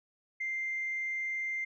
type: tone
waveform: sine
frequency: 2093 Hz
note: C7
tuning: in tune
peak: -31 dBFS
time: 0.4-1.65 s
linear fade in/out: 10 ms
effects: tanh soft clip ceiling -27 dBFS